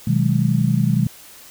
sine chord, G# minor seventh, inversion first, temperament just, 124.59 / 155.74 / 186.89 / 207.7 Hz, B2 / D#3 / F#3 / G#3, +16 / +2 / +18 / 0 cents, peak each -19 / -19 / -22 / -21 dBFS, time 0.07-1.07 s, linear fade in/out 5 ms, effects white hiss -43 dBFS RMS until 1.5 s

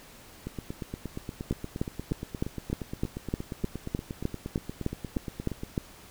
two click trains, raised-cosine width 3 ms, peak -21 / -14 dBFS, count 45 / 15, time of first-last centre 0.47-5.634 / 1.51-5.778 s, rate 8.52 / 3.28 Hz, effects pink hiss -51 dBFS RMS until 6.1 s

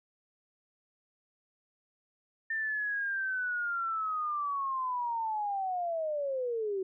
sine linear sweep, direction down, 1800 to 370 Hz, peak -30 dBFS, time 2.5-6.83 s, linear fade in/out 5 ms, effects none

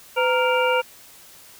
harmonic tone with a mistuned harmonic, 466.2 Hz, A#4, in tune, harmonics 1 / 2 / 3 / 5 / 6, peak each -20 / -23 / -25 / -27 / -28 dBFS, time 0.16-0.82 s, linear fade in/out 20 ms, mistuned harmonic 1, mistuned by +140 cents, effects white hiss -47 dBFS RMS until 1.59 s

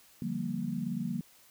sine chord, G minor seventh, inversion second, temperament equal, 146.83 / 174.61 / 196 / 233.1 Hz, D3 / F3 / G3 / Bb3, 0 / 0 / 0 / 0 cents, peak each -40 / -37 / -37 / -35 dBFS, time 0.22-1.21 s, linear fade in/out 2 ms, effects white hiss -60 dBFS RMS until 1.5 s

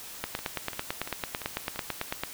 two click trains, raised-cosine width 0.3 ms, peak -21 / -13 dBFS, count 5 / 19, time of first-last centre 0.39-1.76 / 0.24-2.236 s, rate 2.92 / 9.02 Hz, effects white hiss -43 dBFS RMS until 2.33 s

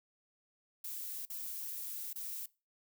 violet noise with dropouts, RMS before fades -42 dBFS, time 0.84-2.46 s, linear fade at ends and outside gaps 5 ms, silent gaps 1.254-1.299 / 2.131-2.157 s, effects noise-tail reverb RT60 0.3 s tail -22 dB re dry

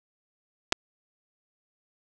clicks, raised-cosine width 0.2 ms, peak -5 dBFS, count 2, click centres 0.723 / 0.726 s, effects none

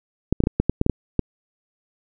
clicks, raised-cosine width 3 ms, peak -4 dBFS, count 10, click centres 0.326 / 0.404 / 0.438 / 0.471 / 0.6 / 0.696 / 0.814 / 0.864 / 0.897 / 1.193 s, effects none

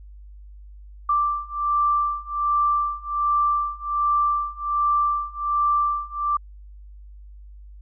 sine beating tone pair, 1174.7 / 1176 Hz, D6 / D6, 0 / +2 cents, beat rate 1.3 Hz, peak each -23 / -22 dBFS, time 1.09-6.37 s, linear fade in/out 5 ms, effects added 50 Hz sine -40 dBFS peak until 7.81 s

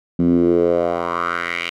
10% pulse tone with band-pass filter sweep, 86 Hz, F2, 26 cents flat, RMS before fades -18 dBFS, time 0.19-1.7 s, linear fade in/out 5 ms, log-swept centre 210 to 2700 Hz, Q 3.6, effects none

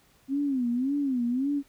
sine tone with vibrato, 261.6 Hz, C4, in tune, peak -24 dBFS, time 0.28-1.63 s, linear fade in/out 50 ms, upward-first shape sine, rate 1.8 Hz, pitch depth 170 cents each way, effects pink hiss -62 dBFS RMS until 1.68 s

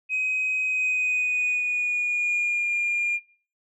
sine tone with pitch glide, 2523 to 2409 Hz, D#7 to D7, +23 to +43 cents, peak -20 dBFS, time 0.09-3.2 s, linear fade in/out 50 ms, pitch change -80 cents, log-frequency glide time 0.64-2.72 s, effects noise-tail reverb RT60 0.4 s tail -19 dB re dry + tanh soft clip ceiling -19 dBFS

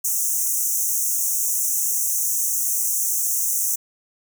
pink high-pass noise, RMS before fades -22 dBFS, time 0.04-3.76 s, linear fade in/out 10 ms, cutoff 5900 Hz, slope 96 dB/octave, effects none

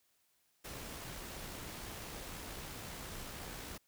pink noise with amplitude modulation, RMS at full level -45 dBFS, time 0.64-3.78 s, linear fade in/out 10 ms, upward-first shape sine, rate 63.8 Hz, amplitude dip 25%, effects white hiss -75 dBFS RMS until 3.87 s

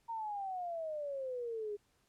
sine exponential sweep, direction down, 932.3 to 405.8 Hz, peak -37 dBFS, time 0.08-1.77 s, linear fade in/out 20 ms, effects pink hiss -74 dBFS RMS until 2.08 s + low-pass 12000 Hz 12 dB/octave

